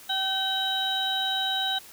harmonic tone, 768 Hz, G5, 36 cents flat, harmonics 1 / 2 / 4 / 5, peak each -31 / -33 / -32 / -27 dBFS, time 0.09-1.79 s, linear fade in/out 10 ms, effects white hiss -48 dBFS RMS until 1.92 s

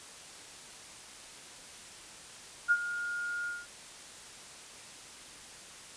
sine tone with ADSR envelope, 1421 Hz, F6, 30 cents sharp, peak -20 dBFS, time 2.68-3.67 s, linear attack 32 ms, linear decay 54 ms, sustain -13 dB, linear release 200 ms, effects white hiss -49 dBFS RMS until 5.96 s + resampled to 22050 Hz

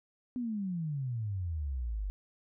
sine exponential sweep, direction down, 255.2 to 46.76 Hz, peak -32 dBFS, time 0.36-2.1 s, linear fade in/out 0 ms, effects none

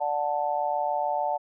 sine chord, D major, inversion none, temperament just, 587.3 / 734.2 / 881 Hz, D5 / F#5 / A5, 0 / -14 / +2 cents, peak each -30 / -28 / -28 dBFS, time 0-1.38 s, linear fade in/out 20 ms, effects none

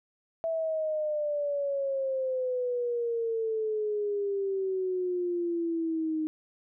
sine exponential sweep, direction down, 659.3 to 309.9 Hz, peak -27 dBFS, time 0.44-6.27 s, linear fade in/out 0 ms, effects none

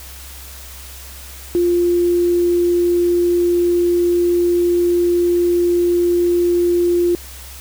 sine tone, 349.2 Hz, F4, in tune, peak -12 dBFS, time 1.55-7.15 s, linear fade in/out 0 ms, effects added 66 Hz sine -36 dBFS peak until 7.6 s + white hiss -37 dBFS RMS until 7.6 s

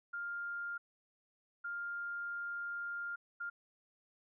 sine tone bursts at uneven times, 1402 Hz, F6, 6 cents sharp, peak -38 dBFS, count 3, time 0.13-0.78 / 1.64-3.16 / 3.4-3.5 s, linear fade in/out 10 ms, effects none

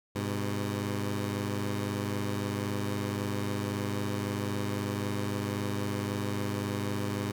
15% pulse tone pair together, 101.7 / 125.49 Hz, G#2 / B2, -36 / +28 cents, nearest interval major third, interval 364 cents, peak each -25 / -30 dBFS, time 0.15-7.32 s, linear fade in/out 10 ms, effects none

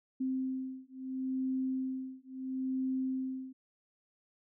sine beating tone pair, 260.9 / 261.64 Hz, C4 / C4, -5 / 0 cents, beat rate 0.74 Hz, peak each -36 / -36 dBFS, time 0.2-3.53 s, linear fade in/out 10 ms, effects none

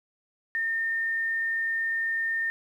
sine tone, 1818 Hz, A#6, 44 cents flat, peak -25 dBFS, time 0.55-2.5 s, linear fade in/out 0 ms, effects 10-bit

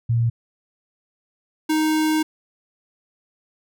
sine / square tone pair in turn, 116.7 / 311.6 Hz, A#2 / D#4, +2 / +3 cents, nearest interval octave + perfect fourth, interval 1701 cents, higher second, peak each -16 / -18 dBFS, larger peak first, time 0.09-0.3 / 1.69-2.23 s, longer second, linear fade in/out 10 ms, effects none

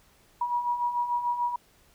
sine beating tone pair, 959 / 965.8 Hz, A#5 / B5, +49 / -39 cents, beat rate 6.8 Hz, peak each -33 / -26 dBFS, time 0.41-1.56 s, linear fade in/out 5 ms, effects pink hiss -61 dBFS RMS until 1.94 s

